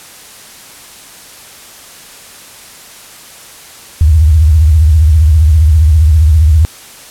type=tone with vibrato; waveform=sine; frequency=77.78 Hz; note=D#2; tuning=in tune; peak=-3 dBFS; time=4.01-6.65 s; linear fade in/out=0 ms; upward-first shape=triangle; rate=15 Hz; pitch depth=190 cents each way; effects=white hiss -34 dBFS RMS until 7.1 s + low-pass 12000 Hz 12 dB/octave